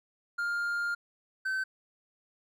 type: tone pair in turn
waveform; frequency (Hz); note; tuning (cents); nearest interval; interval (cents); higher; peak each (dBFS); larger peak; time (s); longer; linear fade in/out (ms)
triangle; 1405 / 1536.3; F6 / G6; +10 / -35; major second; 155; second; -27; neither; 0.38-0.95 / 1.45-1.64; first; 10
effects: none